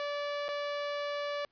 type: tone with dropouts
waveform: sawtooth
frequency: 579 Hz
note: D5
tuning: 25 cents flat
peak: -29 dBFS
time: 0-1.45 s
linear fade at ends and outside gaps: 1 ms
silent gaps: 0.483-0.488 s
effects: pink hiss -74 dBFS RMS until 1.51 s + resampled to 11025 Hz